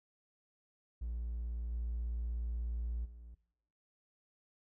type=tone with level steps; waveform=triangle; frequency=58.27 Hz; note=A#1; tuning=in tune; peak=-34 / -32 / -47 dBFS; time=1.01-3.35 s; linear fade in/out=10 ms; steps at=1.71 / 3.04 s; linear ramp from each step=20 ms; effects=noise-tail reverb RT60 0.8 s tail -21 dB re dry + tanh soft clip ceiling -30 dBFS